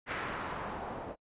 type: noise with low-pass filter sweep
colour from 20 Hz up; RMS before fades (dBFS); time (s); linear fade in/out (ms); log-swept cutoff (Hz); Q
white; -39; 0.06-1.16; 50; 1800 to 640; 1.3
effects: noise-tail reverb RT60 0.1 s tail -26 dB re dry + resampled to 8000 Hz